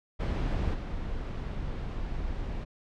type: noise with level steps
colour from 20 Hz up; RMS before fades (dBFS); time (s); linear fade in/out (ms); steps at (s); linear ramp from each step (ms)
brown; -28 / -34; 0.19-2.65; 20; 0.73; 20
effects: low-pass 4000 Hz 12 dB/octave